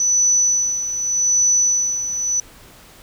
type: tone with tremolo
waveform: sine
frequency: 5970 Hz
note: F#8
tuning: 15 cents sharp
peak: -12 dBFS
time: 0-2.4 s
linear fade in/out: 2 ms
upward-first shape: sine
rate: 0.84 Hz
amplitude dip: 65%
effects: pink hiss -45 dBFS RMS until 3.02 s